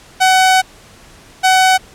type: tone pair in turn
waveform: sawtooth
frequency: 751 / 751 Hz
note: F#5 / F#5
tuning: +26 / +26 cents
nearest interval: unison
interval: 0 cents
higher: neither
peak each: -4 dBFS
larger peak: neither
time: 0.2-0.62 / 1.43-1.78 s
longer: first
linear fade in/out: 20 ms
effects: pink hiss -42 dBFS RMS until 1.94 s + low-pass 10000 Hz 12 dB/octave